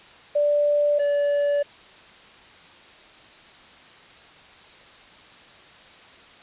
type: tone pair in turn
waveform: sine / triangle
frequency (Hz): 586 / 576.3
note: D5 / D5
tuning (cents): -4 / -33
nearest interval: unison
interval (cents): 29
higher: first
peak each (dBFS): -17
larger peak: neither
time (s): 0.35-0.99 / 0.99-1.63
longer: neither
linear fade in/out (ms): 10
effects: white hiss -48 dBFS RMS until 6.42 s + resampled to 8000 Hz